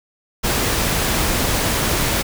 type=noise; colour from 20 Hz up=pink; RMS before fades=-19 dBFS; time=0.43-2.23 s; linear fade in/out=20 ms; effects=none

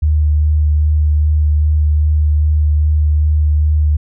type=tone with vibrato; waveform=sine; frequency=75.7 Hz; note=D#2; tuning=47 cents flat; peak=-9 dBFS; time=0.02-3.97 s; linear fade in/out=10 ms; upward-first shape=sine; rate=2.5 Hz; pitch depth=14 cents each way; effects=none

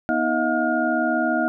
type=tone cluster; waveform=sine; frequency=244 / 317.5 / 639 / 713 / 1425 Hz; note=B3 / D#4 / D#5 / F5 / F6; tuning=-21 / +35 / +46 / +36 / +34 cents; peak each=-25 dBFS; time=0.09-1.48 s; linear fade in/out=0 ms; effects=none

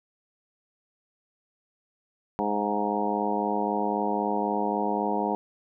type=harmonic tone with a mistuned harmonic; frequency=103.83 Hz; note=G#2; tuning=in tune; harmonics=2 / 3 / 4 / 5 / 6 / 7 / 8 / 9; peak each=-31 / -33 / -32 / -34 / -37 / -31 / -33 / -31 dBFS; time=2.39-5.35 s; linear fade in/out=0 ms; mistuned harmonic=6; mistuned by=+47 cents; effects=none

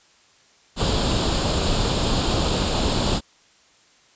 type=noise with comb filter; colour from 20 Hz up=pink; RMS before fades=-21 dBFS; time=0.76-3.21 s; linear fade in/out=50 ms; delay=0.25 ms; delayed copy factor=+0.65; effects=white hiss -56 dBFS RMS until 4.15 s + resampled to 16000 Hz

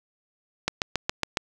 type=click train; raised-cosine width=0.2 ms; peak=-6 dBFS; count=6; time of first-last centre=0.68-1.372 s; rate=7.23 Hz; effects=none

